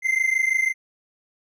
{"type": "tone pair together", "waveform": "triangle", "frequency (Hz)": [2067, 2093], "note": ["C7", "C7"], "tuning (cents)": [-22, 0], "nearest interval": "unison", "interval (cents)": 22, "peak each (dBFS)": -20, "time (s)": [0.02, 0.74], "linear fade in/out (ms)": 50, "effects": []}